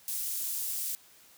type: high-pass noise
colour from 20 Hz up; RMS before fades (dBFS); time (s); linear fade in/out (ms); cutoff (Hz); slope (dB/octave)
pink; -34; 0.08-0.95; 0; 9500; 12
effects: white hiss -58 dBFS RMS until 1.37 s + high-pass 60 Hz 12 dB/octave